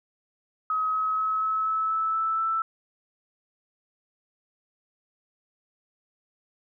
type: tone with pitch steps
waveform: sine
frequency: 1272 / 1279.4 / 1286.8 / 1294.2 / 1301.7 / 1309.3 / 1316.9 / 1324.5 Hz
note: D#6 / D#6 / E6 / E6 / E6 / E6 / E6 / E6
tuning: +38 / +48 / -42 / -32 / -22 / -12 / -2 / +8 cents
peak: -23 dBFS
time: 0.7-2.62 s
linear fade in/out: 2 ms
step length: 240 ms
effects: none